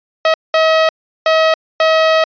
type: tone bursts at uneven times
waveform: sawtooth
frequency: 639 Hz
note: D#5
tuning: 46 cents sharp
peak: -5 dBFS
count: 4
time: 0.25-0.34 / 0.54-0.89 / 1.26-1.54 / 1.8-2.24 s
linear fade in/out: 2 ms
effects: resampled to 11025 Hz